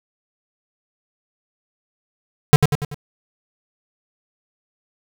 square tone with echo, 146.83 Hz, D3, in tune, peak -5 dBFS, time 2.53-2.56 s, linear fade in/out 0 ms, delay 96 ms, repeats 4, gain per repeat -6 dB, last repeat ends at 2.944 s, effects none

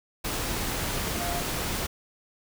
sine tone in noise, 697 Hz, F5, 4 cents flat, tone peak -33 dBFS, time 1.19-1.41 s, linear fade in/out 10 ms, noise pink, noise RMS -30 dBFS, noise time 0.24-1.87 s, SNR -6 dB, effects none

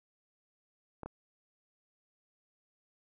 clicks, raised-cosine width 1 ms, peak -27 dBFS, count 2, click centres 1.033 / 1.06 s, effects none

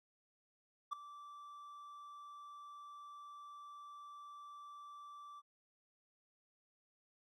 triangle tone with ADSR envelope, 1166 Hz, D6, 13 cents flat, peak -32 dBFS, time 0.91-5.42 s, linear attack 20 ms, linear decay 4 ms, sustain -17 dB, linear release 36 ms, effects none

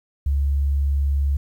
sine tone, 70.1 Hz, C#2, 20 cents sharp, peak -17 dBFS, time 0.26-1.37 s, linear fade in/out 5 ms, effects 9-bit

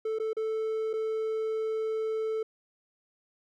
triangle tone with dropouts, 440 Hz, A4, in tune, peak -26 dBFS, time 0.05-2.43 s, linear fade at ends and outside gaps 5 ms, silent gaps 0.187-0.198 / 0.332-0.367 / 0.932-0.936 s, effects none

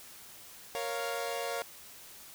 sawtooth chord, Bb minor, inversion none, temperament equal, 466.2 / 554.4 / 698.5 Hz, Bb4 / Db5 / F5, 0 / 0 / 0 cents, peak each -34 dBFS, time 0.75-1.62 s, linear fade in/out 0 ms, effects white hiss -51 dBFS RMS until 2.34 s

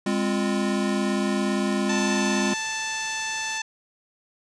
square chord, F minor, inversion first, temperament equal with one note detuned, 204 / 261.6 / 349.2 Hz, Ab3 / C4 / F4, -31 / 0 / 0 cents, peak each -25 / -29 / -29 dBFS, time 0.06-2.54 s, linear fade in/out 5 ms
harmonic tone, 880 Hz, A5, in tune, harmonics 1 / 2 / 3 / 4 / 5 / 6 / 7 / 8 / 9, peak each -34 / -32 / -33 / -37 / -39 / -41 / -34 / -43 / -46 dBFS, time 1.89-3.62 s, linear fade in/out 5 ms
white noise, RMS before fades -40 dBFS, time 1.98-3.58 s, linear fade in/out 0 ms
effects resampled to 22050 Hz

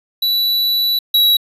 square tone pair in turn, 3947 / 3890 Hz, B7 / B7, -2 / -27 cents, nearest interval unison, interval 25 cents, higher first, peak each -14 / -10 dBFS, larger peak second, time 0.22-0.99 / 1.14-1.37 s, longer first, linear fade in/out 5 ms, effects resampled to 32000 Hz

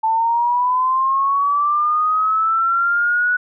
sine linear sweep, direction up, 880 to 1478 Hz, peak -14 dBFS, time 0.03-3.37 s, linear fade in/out 10 ms, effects none

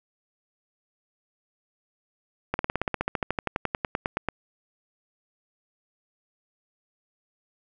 slowing click train, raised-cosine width 0.5 ms, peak -10 dBFS, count 23, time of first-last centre 2.54-4.287 s, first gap 51 ms, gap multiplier 1.04, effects none

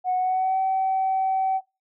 sine tone with pitch glide, 736 to 763.7 Hz, F#5 to G5, -9 to -45 cents, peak -19 dBFS, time 0.04-1.61 s, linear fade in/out 50 ms, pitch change +64 cents, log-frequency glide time 0.17-0.59 s, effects noise-tail reverb RT60 0.3 s tail -26 dB re dry + tanh soft clip ceiling -16 dBFS

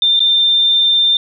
sine tone with dropouts, 3591 Hz, A7, 35 cents sharp, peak -9 dBFS, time 0.02-1.17 s, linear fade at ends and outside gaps 2 ms, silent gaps 0.194-0.203 s, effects none

